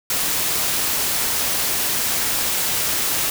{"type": "noise", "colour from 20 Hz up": "white", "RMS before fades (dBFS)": -21, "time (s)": [0.1, 3.3], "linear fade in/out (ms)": 2, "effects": []}